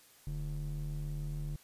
triangle ring-modulated tone, 92.5 Hz, F#2, in tune, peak -30 dBFS, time 0.27-1.56 s, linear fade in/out 0 ms, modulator 53.5 Hz, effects white hiss -61 dBFS RMS until 1.63 s + resampled to 32000 Hz

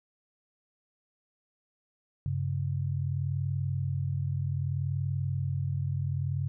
sine tone pair together, 96.86 / 137.5 Hz, G2 / C#3, -20 / -14 cents, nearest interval tritone, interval 606 cents, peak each -31 / -30 dBFS, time 2.26-6.48 s, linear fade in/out 0 ms, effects none

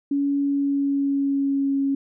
sine tone with pitch glide, 281.7 to 275.4 Hz, C#4 to C#4, +28 to -11 cents, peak -19 dBFS, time 0.11-1.95 s, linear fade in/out 5 ms, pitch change -39 cents, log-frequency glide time 0.4-1.77 s, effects none

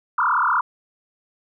sine tone with frequency modulation, 1200 Hz, D6, 37 cents sharp, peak -16 dBFS, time 0.18-0.61 s, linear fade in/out 5 ms, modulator 36.8 Hz, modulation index 6.7, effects none

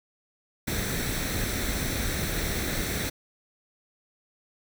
pink noise with comb filter, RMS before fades -29 dBFS, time 0.67-3.1 s, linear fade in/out 10 ms, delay 0.51 ms, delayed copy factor +0.55, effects none

